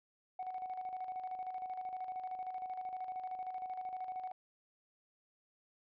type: tone with tremolo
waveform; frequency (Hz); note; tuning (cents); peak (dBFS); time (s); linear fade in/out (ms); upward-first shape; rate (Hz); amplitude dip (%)
sine; 743; F#5; +7; -36; 0.39-4.32; 5; square; 13; 55
effects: tanh soft clip ceiling -35 dBFS + resampled to 11025 Hz